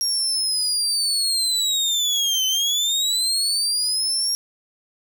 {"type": "linear two-way sweep", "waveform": "30% pulse", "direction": "down then up", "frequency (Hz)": [5610, 3037, 5610], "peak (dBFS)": -16, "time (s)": [0.01, 4.35], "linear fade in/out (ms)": 0, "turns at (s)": 2.46, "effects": []}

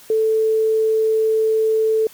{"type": "tone", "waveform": "sine", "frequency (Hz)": 440, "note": "A4", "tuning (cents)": 0, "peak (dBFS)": -14, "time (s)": [0.1, 2.07], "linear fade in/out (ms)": 2, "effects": ["white hiss -45 dBFS RMS until 2.13 s"]}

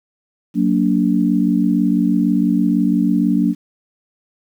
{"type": "chord", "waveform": "sine", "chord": "Gb augmented", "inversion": "none", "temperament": "just", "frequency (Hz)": [185, 231.2, 289.1], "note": ["Gb3", "Bb3", "D4"], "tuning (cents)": [0, -14, -27], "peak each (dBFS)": -17, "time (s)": [0.54, 3.55], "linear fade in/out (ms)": 50, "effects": ["8-bit"]}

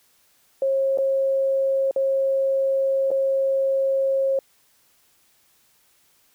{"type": "tone with dropouts", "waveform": "sine", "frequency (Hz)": 540, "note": "C#5", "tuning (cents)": -45, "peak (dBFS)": -18, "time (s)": [0.62, 4.39], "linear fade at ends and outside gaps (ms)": 2, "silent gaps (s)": [[0.975, 0.985], [1.911, 1.961], [3.106, 3.114]], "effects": ["white hiss -61 dBFS RMS until 6.34 s"]}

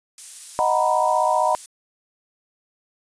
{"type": "noise", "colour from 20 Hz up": "violet", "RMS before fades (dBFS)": -32, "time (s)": [0.18, 1.66], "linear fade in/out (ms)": 2}
{"type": "chord", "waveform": "sine", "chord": "B major seventh", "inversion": "first", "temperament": "equal", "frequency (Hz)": [622.3, 740, 932.3, 987.8], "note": ["D#5", "F#5", "A#5", "B5"], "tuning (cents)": [0, 0, 0, 0], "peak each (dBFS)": -22, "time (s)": [0.59, 1.55], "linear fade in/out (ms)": 0}
{"effects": ["resampled to 22050 Hz"]}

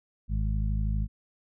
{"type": "harmonic tone", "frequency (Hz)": 52.5, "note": "G#1", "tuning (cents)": 19, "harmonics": [1, 2, 3, 4], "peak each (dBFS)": [-26, -32, -36, -38], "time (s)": [0.28, 1.08], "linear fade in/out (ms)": 50, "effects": []}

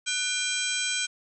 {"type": "harmonic tone with a mistuned harmonic", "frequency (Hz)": 799, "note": "G5", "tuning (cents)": 33, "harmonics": [2, 3, 4, 5, 6, 7, 8, 9, 10], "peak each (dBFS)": [-34, -32, -32, -36, -44, -37, -35, -43, -33], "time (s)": [0.06, 1.07], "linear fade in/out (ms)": 20, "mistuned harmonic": 2, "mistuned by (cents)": -120, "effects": []}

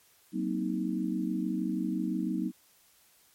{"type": "chord", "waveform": "sine", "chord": "C half-diminished seventh", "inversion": "second", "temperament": "just", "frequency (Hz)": [188.37, 235.5, 261.6, 314], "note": ["Gb3", "Bb3", "C4", "Eb4"], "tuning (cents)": [31, 18, 0, 16], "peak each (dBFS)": [-33, -34, -36, -33], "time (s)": [0.32, 2.52], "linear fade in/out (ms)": 50, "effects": ["white hiss -63 dBFS RMS until 3.34 s", "MP3 64 kbps"]}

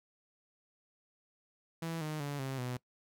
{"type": "tone with pitch steps", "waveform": "sawtooth", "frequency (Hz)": [164.81, 153.77, 143.48, 133.87, 124.9], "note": ["E3", "D#3", "D3", "C3", "B2"], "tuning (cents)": [0, -20, -40, 40, 20], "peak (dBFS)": -32, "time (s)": [1.82, 2.77], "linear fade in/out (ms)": 5, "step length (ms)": 190, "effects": ["noise-tail reverb RT60 0.1 s tail -21 dB re dry"]}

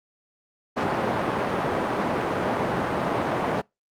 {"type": "band-pass noise", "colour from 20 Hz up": "white", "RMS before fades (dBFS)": -25, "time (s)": [0.76, 3.62], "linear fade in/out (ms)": 20, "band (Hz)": [120, 900], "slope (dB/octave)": 12, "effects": ["noise-tail reverb RT60 0.2 s tail -24 dB re dry", "Opus 48 kbps"]}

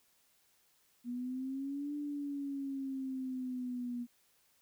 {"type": "exponential two-way sweep", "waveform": "sine", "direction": "up then down", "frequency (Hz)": [240, 293.7, 240], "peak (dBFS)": -36, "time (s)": [1.04, 4.07], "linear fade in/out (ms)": 50, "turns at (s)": 1.95, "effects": ["white hiss -71 dBFS RMS until 4.61 s"]}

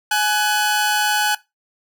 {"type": "tone pair together", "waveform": "sawtooth", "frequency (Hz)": [840, 1496.7], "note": ["G#5", "F#6"], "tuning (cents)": [19, 19], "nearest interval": "minor seventh", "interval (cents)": 1000, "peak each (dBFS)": -15, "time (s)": [0.11, 1.35], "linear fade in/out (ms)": 5, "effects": ["noise-tail reverb RT60 0.2 s tail -19 dB re dry"]}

